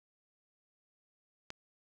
click, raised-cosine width 0.2 ms, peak -24 dBFS, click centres 1.504 s, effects none

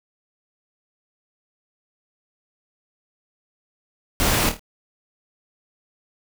pink noise with echo, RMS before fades -20 dBFS, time 4.2-4.49 s, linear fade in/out 0 ms, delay 26 ms, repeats 4, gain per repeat -7 dB, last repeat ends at 4.594 s, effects none

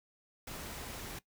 pink noise, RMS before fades -44 dBFS, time 0.47-1.19 s, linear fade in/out 5 ms, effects noise-tail reverb RT60 0.1 s tail -18 dB re dry

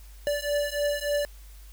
square beating tone pair, 580 / 583.4 Hz, D5 / D5, -22 / -12 cents, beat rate 3.4 Hz, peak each -29 dBFS, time 0.27-1.25 s, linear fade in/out 0 ms, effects added 50 Hz sine -44 dBFS peak until 1.72 s + white hiss -56 dBFS RMS until 1.72 s

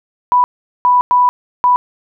sine tone bursts at uneven times, 987.8 Hz, B5, in tune, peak -7 dBFS, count 4, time 0.32-0.44 / 0.85-1.01 / 1.11-1.29 / 1.64-1.76 s, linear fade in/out 0 ms, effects none

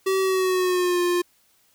square tone with pitch glide, 382.6 to 352.9 Hz, G4 to F4, -42 to +18 cents, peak -20 dBFS, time 0.06-1.22 s, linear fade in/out 10 ms, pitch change -140 cents, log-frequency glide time 0.2-1.01 s, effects white hiss -62 dBFS RMS until 1.74 s

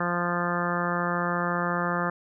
harmonic tone, 174.61 Hz, F3, in tune, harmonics 1 / 2 / 3 / 4 / 5 / 6 / 7 / 8 / 9 / 10, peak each -30 / -35 / -33 / -35 / -36 / -34 / -31 / -35 / -36 / -35 dBFS, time 0-2.1 s, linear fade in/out 5 ms, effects none

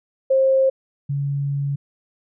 sine tone pair in turn, 532 / 140.91 Hz, C5 / C#3, +29 / +29 cents, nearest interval octave + major seventh, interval 2300 cents, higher first, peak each -13 / -20 dBFS, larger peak first, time 0.3-0.7 / 1.09-1.76 s, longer second, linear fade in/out 10 ms, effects none

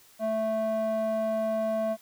square tone with band-pass filter, 220 Hz, A3, in tune, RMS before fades -28 dBFS, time 0.19-1.97 s, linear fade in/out 50 ms, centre 580 Hz, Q 4.4, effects white hiss -57 dBFS RMS until 2.01 s

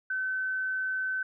sine tone, 1525 Hz, G6, 48 cents flat, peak -28 dBFS, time 0.1-1.23 s, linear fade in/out 5 ms, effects none

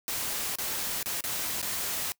white noise with dropouts, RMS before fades -32 dBFS, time 0.08-2.12 s, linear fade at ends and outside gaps 0 ms, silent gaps 0.556-0.585 / 1.029-1.059 / 1.207-1.239 / 1.615-1.627 s, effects noise-tail reverb RT60 0.1 s tail -23 dB re dry

